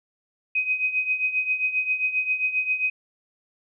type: tone with tremolo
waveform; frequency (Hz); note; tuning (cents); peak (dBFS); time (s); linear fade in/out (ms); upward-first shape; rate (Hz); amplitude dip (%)
sine; 2515; D#7; +18; -18; 0.55-2.9; 5; triangle; 7.5; 80
effects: none